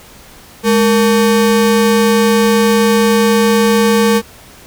square ring-modulated tone, 336.9 Hz, E4, 38 cents sharp, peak -6 dBFS, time 0.63-4.22 s, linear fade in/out 50 ms, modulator 128 Hz, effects pink hiss -39 dBFS RMS until 4.66 s

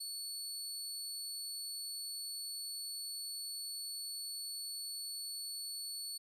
25% pulse tone, 4430 Hz, C#8, 2 cents flat, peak -36 dBFS, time 0-6.18 s, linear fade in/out 10 ms, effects none

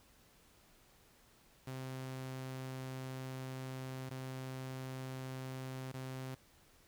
sawtooth tone with dropouts, 130.7 Hz, C3, 1 cent flat, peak -38 dBFS, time 1.67-6.35 s, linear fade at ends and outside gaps 5 ms, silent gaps 4.094-4.107 / 5.92-5.94 s, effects pink hiss -66 dBFS RMS until 6.87 s

